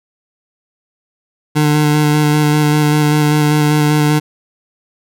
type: tone with vibrato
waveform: 25% pulse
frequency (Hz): 150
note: D3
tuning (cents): +37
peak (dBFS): -6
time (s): 1.55-4.2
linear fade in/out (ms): 20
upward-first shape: square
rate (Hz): 5.1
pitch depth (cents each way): 13
effects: none